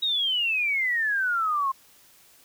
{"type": "exponential sweep", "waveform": "sine", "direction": "down", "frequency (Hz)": [3834, 1054], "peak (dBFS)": -22, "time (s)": [0.02, 1.72], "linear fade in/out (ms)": 10, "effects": ["white hiss -56 dBFS RMS until 2.44 s"]}